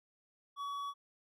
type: tone with hard clipping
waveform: triangle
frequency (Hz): 1131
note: C#6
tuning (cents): +34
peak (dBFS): -39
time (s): 0.56-0.94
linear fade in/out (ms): 50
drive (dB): 10
effects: none